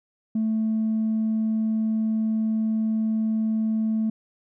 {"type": "tone with tanh clipping", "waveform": "triangle", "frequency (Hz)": 220, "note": "A3", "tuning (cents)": 0, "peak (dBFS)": -21, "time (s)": [0.35, 4.1], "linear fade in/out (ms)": 5, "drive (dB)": 5, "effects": []}